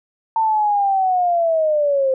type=linear sweep; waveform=sine; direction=down; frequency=901 to 520 Hz; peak=-14 dBFS; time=0.36-2.14 s; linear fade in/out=2 ms; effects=none